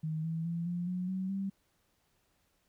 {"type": "tone with pitch steps", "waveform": "sine", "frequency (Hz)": [157.2, 162.93, 168.87, 175.03, 181.41, 188.03, 194.88], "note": ["D#3", "E3", "E3", "F3", "F#3", "F#3", "G3"], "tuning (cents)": [18, -20, 42, 4, -34, 28, -10], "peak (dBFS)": -32, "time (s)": [0.03, 1.5], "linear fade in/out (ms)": 10, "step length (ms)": 210, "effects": ["pink hiss -74 dBFS RMS until 2.68 s"]}